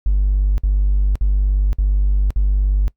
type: tone bursts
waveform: triangle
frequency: 49.19 Hz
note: G1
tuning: 7 cents sharp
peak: -9 dBFS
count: 5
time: 0.06-2.88 s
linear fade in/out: 0 ms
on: 520 ms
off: 55 ms
effects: noise-tail reverb RT60 0.1 s tail -23 dB re dry + tanh soft clip ceiling -9 dBFS